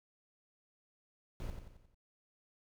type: noise with echo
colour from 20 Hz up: brown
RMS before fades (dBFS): -40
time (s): 1.4-1.5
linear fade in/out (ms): 0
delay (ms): 89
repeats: 5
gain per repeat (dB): -6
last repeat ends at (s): 1.945
effects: none